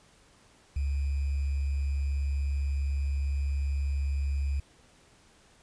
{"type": "tone with sample-and-hold", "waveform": "sine", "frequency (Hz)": 69.8, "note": "C#2", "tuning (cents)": 13, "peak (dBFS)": -26, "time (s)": [0.76, 4.6], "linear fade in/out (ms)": 5, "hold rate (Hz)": 2450, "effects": ["pink hiss -60 dBFS RMS until 5.62 s", "resampled to 22050 Hz"]}